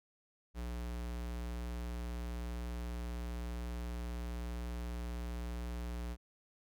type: tone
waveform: square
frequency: 59.5 Hz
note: A#1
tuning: 36 cents sharp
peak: -39 dBFS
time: 0.54-6.17 s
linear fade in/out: 50 ms
effects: none